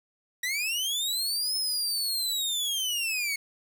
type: linear two-way sweep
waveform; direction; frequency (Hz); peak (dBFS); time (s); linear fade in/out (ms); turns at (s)
sawtooth; up then down; 1899 to 5220 to 2181; -24; 0.43-3.36; 5; 1.56
effects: 9-bit